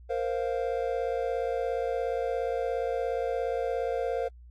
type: chord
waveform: triangle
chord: Bb suspended second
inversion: none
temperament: equal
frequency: 466.2 / 523.3 / 698.5 Hz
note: Bb4 / C5 / F5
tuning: 0 / 0 / 0 cents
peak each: -29 / -29 / -32 dBFS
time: 0.09-4.29 s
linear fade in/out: 20 ms
effects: added 60 Hz sine -47 dBFS peak until 4.5 s + AAC 64 kbps